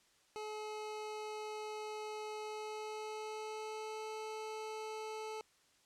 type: tone with pitch glide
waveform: 25% pulse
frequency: 427.6 to 435.1 Hz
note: A4 to A4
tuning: -49 to -19 cents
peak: -38 dBFS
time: 0.36-5.41 s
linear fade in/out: 0 ms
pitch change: +30 cents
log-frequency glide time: 2.4-4.05 s
effects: white hiss -70 dBFS RMS until 5.85 s + low-pass 8000 Hz 12 dB/octave